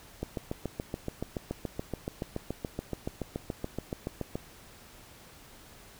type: click train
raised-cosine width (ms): 2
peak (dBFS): -19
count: 30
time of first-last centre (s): 0.23-4.355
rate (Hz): 7.03
effects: pink hiss -53 dBFS RMS until 5.99 s